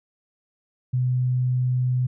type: tone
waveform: sine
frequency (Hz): 126.2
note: B2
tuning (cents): +38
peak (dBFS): -19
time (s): 0.93-2.07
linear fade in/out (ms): 10
effects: none